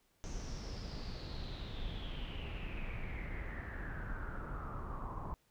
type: noise with low-pass filter sweep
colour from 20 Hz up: brown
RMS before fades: -42 dBFS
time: 0.24-5.34 s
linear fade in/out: 0 ms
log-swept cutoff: 6300 to 990 Hz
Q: 7.4
effects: pink hiss -74 dBFS RMS until 5.5 s